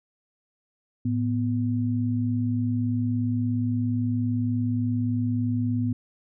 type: tone pair together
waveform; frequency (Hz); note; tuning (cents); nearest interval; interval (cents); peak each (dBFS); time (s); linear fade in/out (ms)
sine; 109.6 / 246.9; A2 / B3; -6 / 0; octave + major second; 1406; -25; 1.05-5.93; 5
effects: none